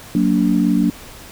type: chord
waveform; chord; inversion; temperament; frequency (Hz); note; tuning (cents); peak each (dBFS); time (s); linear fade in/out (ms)
sine; Gb augmented; none; just; 185 / 231.2 / 289.1; Gb3 / Bb3 / D4; 0 / -14 / -27; -17; 0.15-0.9; 2
effects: pink hiss -38 dBFS RMS until 1.31 s